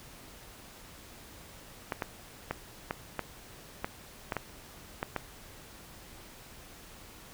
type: clicks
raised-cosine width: 0.5 ms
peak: -16 dBFS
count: 10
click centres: 1.922 / 2.022 / 2.51 / 2.909 / 3.193 / 3.845 / 4.322 / 4.367 / 5.029 / 5.163 s
effects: pink hiss -51 dBFS RMS until 7.33 s